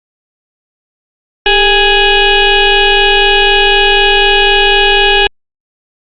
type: tone with frequency modulation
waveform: sine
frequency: 1662 Hz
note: G#6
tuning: 1 cent sharp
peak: -5 dBFS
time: 1.46-5.27 s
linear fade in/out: 2 ms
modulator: 421 Hz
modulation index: 3.9
effects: Opus 48 kbps